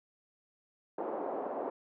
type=band-pass noise; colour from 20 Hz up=white; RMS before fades=-37 dBFS; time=0.98-1.7 s; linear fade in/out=5 ms; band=300 to 790 Hz; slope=24 dB/octave; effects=none